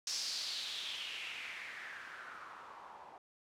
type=noise with low-pass filter sweep; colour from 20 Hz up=blue; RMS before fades=-44 dBFS; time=0.07-3.18 s; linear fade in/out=2 ms; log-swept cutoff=5500 to 810 Hz; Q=3.9; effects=none